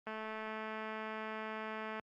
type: click train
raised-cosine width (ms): 0.5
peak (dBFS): -28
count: 421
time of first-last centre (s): 0.07-1.997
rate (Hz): 218
effects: high-pass 100 Hz 12 dB/octave + Opus 32 kbps